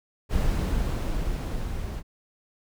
brown noise with level ramp, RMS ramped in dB -23 to -32 dBFS, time 0.29-2.03 s, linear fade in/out 50 ms, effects none

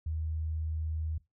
sine tone, 79 Hz, D#2, 27 cents sharp, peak -31 dBFS, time 0.06-1.18 s, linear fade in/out 5 ms, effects noise-tail reverb RT60 0.2 s tail -19 dB re dry

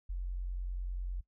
sine tone, 45 Hz, F#1, 47 cents flat, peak -34 dBFS, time 0.09-1.21 s, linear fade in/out 10 ms, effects noise-tail reverb RT60 0.1 s tail -20 dB re dry

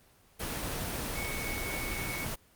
sine tone in noise, 2217 Hz, C#7, in tune, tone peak -37 dBFS, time 1.15-2.26 s, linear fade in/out 20 ms, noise pink, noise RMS -35 dBFS, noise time 0.39-2.36 s, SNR -5 dB, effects pink hiss -62 dBFS RMS until 2.55 s + Opus 24 kbps

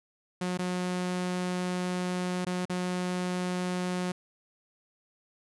sawtooth tone with dropouts, 180.8 Hz, F#3, 40 cents flat, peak -25 dBFS, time 0.41-4.12 s, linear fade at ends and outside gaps 5 ms, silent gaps 0.575-0.589 / 2.449-2.466 / 2.654-2.696 s, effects resampled to 24000 Hz

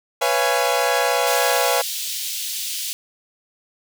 sawtooth chord, C# dominant seventh, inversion third, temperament equal with one note detuned, 493.9 / 554.4 / 682.9 / 830.6 Hz, B4 / C#5 / E#5 / G#5, 0 / 0 / -39 / 0 cents, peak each -19 dBFS, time 0.21-1.82 s, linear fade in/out 10 ms
pink high-pass noise, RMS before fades -27 dBFS, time 1.27-2.93 s, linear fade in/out 0 ms, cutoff 3100 Hz, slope 24 dB/octave
effects none

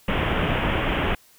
pink low-pass noise, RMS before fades -23 dBFS, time 0.08-1.15 s, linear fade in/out 5 ms, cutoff 3300 Hz, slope 96 dB/octave, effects white hiss -55 dBFS RMS until 1.38 s

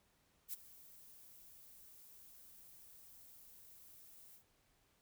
violet noise with ADSR envelope, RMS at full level -42 dBFS, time 0.48-4.44 s, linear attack 53 ms, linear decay 19 ms, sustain -18 dB, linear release 93 ms, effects pink hiss -75 dBFS RMS until 5.01 s

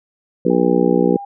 harmonic tone, 60.7 Hz, B1, 29 cents flat, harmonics 3 / 4 / 5 / 6 / 7 / 8, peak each -19 / -19 / -19 / -19 / -19 / -19 dBFS, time 0.45-1.17 s, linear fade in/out 5 ms
sine tone, 802 Hz, G5, 39 cents sharp, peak -28 dBFS, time 0.5-1.25 s, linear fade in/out 5 ms
effects none

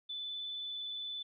sine tone with vibrato, 3498 Hz, A7, 11 cents flat, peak -38 dBFS, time 0.09-1.23 s, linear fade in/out 10 ms, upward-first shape sine, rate 19 Hz, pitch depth 13 cents each way, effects none

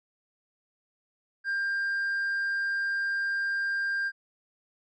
sine tone with tanh clipping, 1595 Hz, G6, 30 cents sharp, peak -27 dBFS, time 1.44-4.12 s, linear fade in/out 50 ms, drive 2 dB, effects none

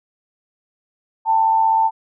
sine tone pair together, 794 / 890 Hz, G5 / A5, +22 / +20 cents, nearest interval major second, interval 198 cents, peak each -22 / -13 dBFS, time 1.25-1.91 s, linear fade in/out 50 ms, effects none

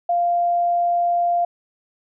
sine tone, 696 Hz, F5, 6 cents flat, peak -16 dBFS, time 0.09-1.45 s, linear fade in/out 5 ms, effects none

